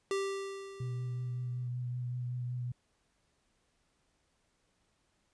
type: tone with exponential decay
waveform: square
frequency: 392 Hz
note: G4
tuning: in tune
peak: -30 dBFS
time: 0.11-1.68 s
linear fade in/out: 1 ms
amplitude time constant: 340 ms
type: tone with vibrato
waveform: sine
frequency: 123.5 Hz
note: B2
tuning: in tune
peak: -34 dBFS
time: 0.8-2.72 s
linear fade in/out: 5 ms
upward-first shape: triangle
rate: 5.3 Hz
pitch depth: 20 cents each way
effects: pink hiss -75 dBFS RMS until 5.33 s + resampled to 22050 Hz